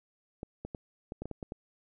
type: clicks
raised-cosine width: 2 ms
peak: -25 dBFS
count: 9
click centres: 0.431 / 0.65 / 0.748 / 1.121 / 1.22 / 1.256 / 1.313 / 1.428 / 1.521 s
effects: none